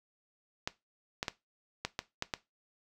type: clicks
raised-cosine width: 0.2 ms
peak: -15 dBFS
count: 7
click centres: 0.675 / 1.229 / 1.282 / 1.85 / 1.991 / 2.224 / 2.338 s
effects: noise-tail reverb RT60 0.2 s tail -17 dB re dry